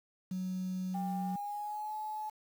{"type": "tone", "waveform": "sine", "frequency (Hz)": 185, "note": "F#3", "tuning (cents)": 0, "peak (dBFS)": -33, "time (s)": [0.31, 1.36], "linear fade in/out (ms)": 5}
{"type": "tone with pitch glide", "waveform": "sine", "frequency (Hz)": [799, 856.3], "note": ["G5", "A5"], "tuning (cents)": [33, -47], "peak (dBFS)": -36, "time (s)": [0.94, 2.3], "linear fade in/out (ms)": 10, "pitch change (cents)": 120, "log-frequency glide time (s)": [1.18, 1.94]}
{"effects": ["tanh soft clip ceiling -27 dBFS", "9-bit"]}